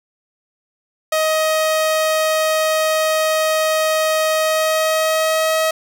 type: tone with pitch glide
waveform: sawtooth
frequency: 629 to 637 Hz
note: D#5 to D#5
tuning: +19 to +41 cents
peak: -11 dBFS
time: 1.12-5.71 s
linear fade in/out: 5 ms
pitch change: +22 cents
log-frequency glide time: 4.33-5.57 s
effects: none